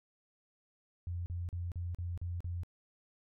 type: tone bursts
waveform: sine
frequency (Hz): 87.31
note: F2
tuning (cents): 0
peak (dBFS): -35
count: 7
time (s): 1.07-2.634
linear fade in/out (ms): 0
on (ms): 190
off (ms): 39
effects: none